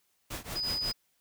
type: noise with tremolo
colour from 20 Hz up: pink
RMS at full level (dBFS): -36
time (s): 0.3-0.92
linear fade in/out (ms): 10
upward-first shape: triangle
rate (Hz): 5.5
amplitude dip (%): 95
type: tone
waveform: sine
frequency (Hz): 4978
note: D#8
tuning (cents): 0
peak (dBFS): -30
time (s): 0.55-0.93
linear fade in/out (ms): 20
effects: white hiss -73 dBFS RMS until 1.2 s